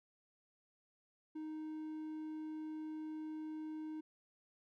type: tone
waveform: triangle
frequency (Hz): 311.1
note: D#4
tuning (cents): 0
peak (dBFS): -40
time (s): 1.35-4.01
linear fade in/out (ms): 10
effects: none